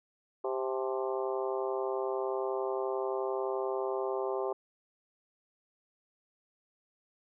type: harmonic tone with a mistuned harmonic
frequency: 131.3 Hz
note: C3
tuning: 6 cents sharp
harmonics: 3 / 4 / 5 / 6 / 7 / 8 / 9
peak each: -33 / -37 / -39 / -42 / -42 / -42 / -48 dBFS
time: 0.44-4.53 s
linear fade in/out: 5 ms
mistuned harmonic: 7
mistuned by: -76 cents
effects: none